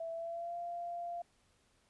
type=tone with pitch glide; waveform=sine; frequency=661 to 692.3 Hz; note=E5 to F5; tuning=+5 to -15 cents; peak=-38 dBFS; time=0-1.22 s; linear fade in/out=5 ms; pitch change=+80 cents; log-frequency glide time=0.12-0.56 s; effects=pink hiss -72 dBFS RMS until 1.89 s + resampled to 24000 Hz